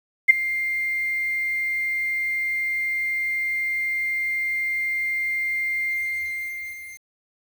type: tone with ADSR envelope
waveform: sine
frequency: 2104 Hz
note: C7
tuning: 9 cents sharp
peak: -5 dBFS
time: 0.28-7.09 s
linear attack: 21 ms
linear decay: 12 ms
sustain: -17 dB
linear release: 1200 ms
effects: 7-bit